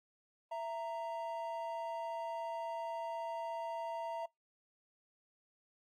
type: tone pair together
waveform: triangle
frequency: 665 / 928.6 Hz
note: E5 / A#5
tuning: +15 / -7 cents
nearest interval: tritone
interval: 578 cents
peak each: -39 / -39 dBFS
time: 0.51-4.26 s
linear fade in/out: 10 ms
effects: noise-tail reverb RT60 0.2 s tail -26 dB re dry + AAC 64 kbps